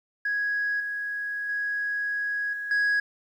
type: tone with level steps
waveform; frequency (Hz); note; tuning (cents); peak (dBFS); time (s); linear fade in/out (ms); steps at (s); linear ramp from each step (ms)
sine; 1661.2; G#6; 0; -23 / -28 / -25 / -30 / -18; 0.25-3; 5; 0.8 / 1.49 / 2.53 / 2.71; 2
effects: tanh soft clip ceiling -20 dBFS + 10-bit